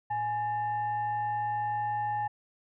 sine tone with frequency modulation, 837 Hz, G#5, 13 cents sharp, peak -28 dBFS, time 0.1-2.28 s, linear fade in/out 10 ms, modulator 951 Hz, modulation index 0.4, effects none

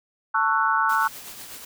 sine chord, F# minor seventh, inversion first, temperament just, 888 / 1110 / 1332 / 1480 Hz, A5 / C#6 / E6 / F#6, +16 / +2 / +18 / 0 cents, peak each -24 dBFS, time 0.34-1.08 s, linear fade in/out 10 ms
white noise with tremolo, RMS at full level -38 dBFS, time 0.89-1.65 s, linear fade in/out 5 ms, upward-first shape sine, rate 8.1 Hz, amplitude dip 40%
effects none

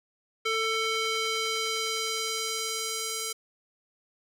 square tone with band-pass filter sweep, 445.1 Hz, A4, 20 cents sharp, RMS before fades -30 dBFS, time 0.45-3.33 s, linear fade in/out 10 ms, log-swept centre 2500 to 7900 Hz, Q 0.87, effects none

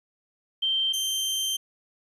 sine / sawtooth tone pair in turn, 3136 / 3136 Hz, G7 / G7, 0 / 0 cents, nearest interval unison, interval 0 cents, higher neither, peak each -22 dBFS, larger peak neither, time 0.62-0.93 / 0.93-1.57 s, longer second, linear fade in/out 10 ms, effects resampled to 32000 Hz + 10-bit

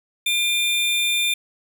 square tone pair together, 2400 / 3572 Hz, D7 / A7, +37 / +25 cents, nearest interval perfect fifth, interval 688 cents, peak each -22 dBFS, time 0.26-1.34 s, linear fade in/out 5 ms, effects none

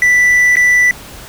triangle tone with dropouts, 1975.5 Hz, B6, in tune, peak -5 dBFS, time 0.02-0.91 s, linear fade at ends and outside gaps 1 ms, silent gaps 0.556-0.568 s, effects pink hiss -33 dBFS RMS until 1.28 s

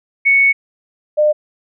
sine tone pair in turn, 2217 / 603 Hz, C#7 / D5, 0 / +46 cents, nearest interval octave + major seventh, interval 2254 cents, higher first, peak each -8 / -9 dBFS, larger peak first, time 0.25-0.53 / 1.17-1.33 s, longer first, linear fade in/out 20 ms, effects none

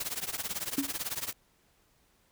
white noise with tremolo, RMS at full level -32 dBFS, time 0-1.33 s, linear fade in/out 5 ms, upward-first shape triangle, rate 18 Hz, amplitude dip 95%
sine tone with exponential decay, 277.7 Hz, C#4, 3 cents sharp, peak -23 dBFS, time 0.78-0.94 s, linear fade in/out 2 ms, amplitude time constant 33 ms
effects pink hiss -68 dBFS RMS until 2.31 s

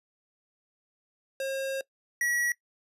square tone pair in turn, 538 / 1924.4 Hz, C5 / B6, +48 / -45 cents, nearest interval octave + minor seventh, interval 2207 cents, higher second, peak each -30 / -26 dBFS, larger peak second, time 1.4-1.81 / 2.21-2.52 s, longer first, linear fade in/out 2 ms, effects noise-tail reverb RT60 0.1 s tail -21 dB re dry + resampled to 32000 Hz

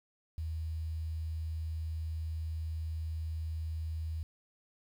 sine tone, 80 Hz, D#2, 49 cents sharp, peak -34 dBFS, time 0.38-4.23 s, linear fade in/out 0 ms, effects 10-bit

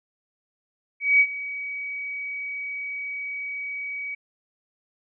sine tone with ADSR envelope, 2267 Hz, C#7, 38 cents sharp, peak -12 dBFS, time 1-4.15 s, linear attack 200 ms, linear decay 62 ms, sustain -17 dB, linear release 8 ms, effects none

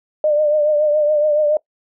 sine tone with vibrato, 601 Hz, D5, 40 cents sharp, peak -12 dBFS, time 0.24-1.57 s, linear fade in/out 2 ms, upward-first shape triangle, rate 7.1 Hz, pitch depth 52 cents each way, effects noise-tail reverb RT60 0.1 s tail -22 dB re dry

